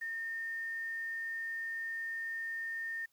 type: tone with quantisation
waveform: sine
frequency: 1822 Hz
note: A#6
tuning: 40 cents flat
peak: -36 dBFS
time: 0.01-3.06 s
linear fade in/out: 10 ms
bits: 10
effects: white hiss -75 dBFS RMS until 3.12 s